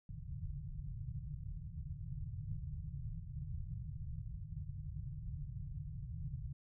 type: low-pass noise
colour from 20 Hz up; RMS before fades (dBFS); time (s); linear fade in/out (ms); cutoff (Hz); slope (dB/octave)
white; -44; 0.09-6.53; 5; 160; 96
effects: none